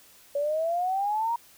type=exponential sweep; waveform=sine; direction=up; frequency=562 to 952 Hz; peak=-24 dBFS; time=0.35-1.36 s; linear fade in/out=5 ms; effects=white hiss -55 dBFS RMS until 1.57 s